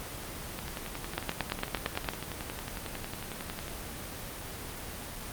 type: two click trains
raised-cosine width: 0.3 ms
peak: -12 / -20 dBFS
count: 9 / 35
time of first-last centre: 1.18-2.088 / 0.59-3.681 s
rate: 8.81 / 11 Hz
effects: pink hiss -40 dBFS RMS until 5.32 s + Opus 24 kbps